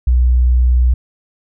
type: tone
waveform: sine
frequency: 61.74 Hz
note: B1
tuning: in tune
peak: -8 dBFS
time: 0.07-0.94 s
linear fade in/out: 5 ms
effects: none